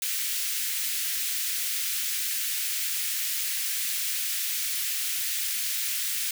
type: high-pass noise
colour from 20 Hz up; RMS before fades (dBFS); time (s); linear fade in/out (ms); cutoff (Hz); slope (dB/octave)
white; -29; 0.02-6.31; 2; 1800; 24
effects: none